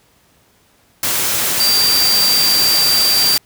sine tone in noise, 4700 Hz, D8, 1 cent sharp, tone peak -12 dBFS, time 1.6-3.37 s, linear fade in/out 2 ms, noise white, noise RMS -17 dBFS, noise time 1.03-3.38 s, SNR +2 dB, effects pink hiss -54 dBFS RMS until 3.45 s + high-pass 60 Hz 12 dB/octave

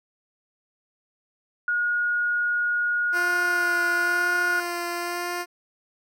sine tone, 1441 Hz, F#6, 46 cents flat, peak -21 dBFS, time 1.68-4.6 s, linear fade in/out 2 ms
10% pulse tone with vibrato, 349.2 Hz, F4, in tune, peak -19 dBFS, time 3.12-5.46 s, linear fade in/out 50 ms, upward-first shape sine, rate 1 Hz, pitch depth 14 cents each way
effects none

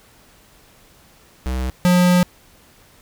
square tone pair in turn, 63.8 / 178.9 Hz, C2 / F3, -43 / +42 cents, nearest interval octave + tritone, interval 1785 cents, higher second, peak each -21 / -12 dBFS, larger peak second, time 1.46-1.7 / 1.85-2.23 s, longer second, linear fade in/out 0 ms, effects pink hiss -51 dBFS RMS until 3.01 s

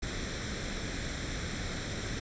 pink noise with comb filter, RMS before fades -36 dBFS, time 0.02-2.2 s, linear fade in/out 10 ms, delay 0.53 ms, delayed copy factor +0.6, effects resampled to 16000 Hz

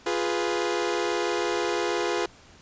sawtooth chord, F diminished, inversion none, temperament equal, 349.2 / 415.3 / 493.9 Hz, F4 / Ab4 / Cb5, 0 / 0 / 0 cents, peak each -24 / -25 / -26 dBFS, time 0.06-2.26 s, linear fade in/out 5 ms, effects pink hiss -52 dBFS RMS until 2.61 s + resampled to 16000 Hz

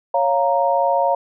sine chord, Bb minor, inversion first, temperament equal, 554.4 / 698.5 / 932.3 Hz, Db5 / F5 / Bb5, 0 / 0 / 0 cents, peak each -19 dBFS, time 0.14-1.15 s, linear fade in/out 5 ms, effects none

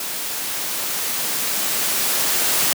white noise with level ramp, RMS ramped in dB -27 to -18 dBFS, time 0-2.73 s, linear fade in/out 2 ms, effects high-pass 150 Hz 12 dB/octave

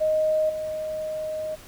sine tone with level steps, 622.3 Hz, D#5, in tune, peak -19 / -27 dBFS, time 0-1.56 s, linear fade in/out 20 ms, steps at 0.49 s, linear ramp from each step 10 ms, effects pink hiss -47 dBFS RMS until 1.67 s

